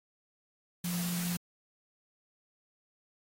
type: tone in noise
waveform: sine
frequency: 175 Hz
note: F3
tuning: 4 cents sharp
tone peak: -32 dBFS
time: 0.84-1.37 s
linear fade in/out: 5 ms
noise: white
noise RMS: -39 dBFS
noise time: 0.84-1.37 s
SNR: +4 dB
effects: AAC 48 kbps